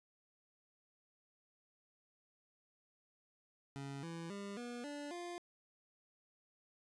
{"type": "tone with pitch steps", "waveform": "25% pulse", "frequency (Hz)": [138.59, 166.73, 200.6, 241.3, 290.3, 349.2], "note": ["C#3", "E3", "G3", "B3", "D4", "F4"], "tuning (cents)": [0, 20, 40, -40, -20, 0], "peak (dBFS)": -40, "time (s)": [3.76, 5.38], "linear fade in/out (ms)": 0, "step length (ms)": 270, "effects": ["resampled to 22050 Hz"]}